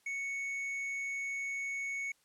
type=tone with tanh clipping; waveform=sine; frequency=2217 Hz; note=C#7; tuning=in tune; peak=-36 dBFS; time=0.06-2.12 s; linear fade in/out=5 ms; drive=6 dB; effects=white hiss -71 dBFS RMS until 2.24 s + low-pass 11000 Hz 12 dB/octave